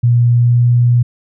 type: tone with pitch glide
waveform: sine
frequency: 119.9 to 121.01 Hz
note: A#2 to B2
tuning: +49 to -35 cents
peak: -7 dBFS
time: 0.03-1.03 s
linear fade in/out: 10 ms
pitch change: +16 cents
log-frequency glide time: 0.31-0.67 s
effects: none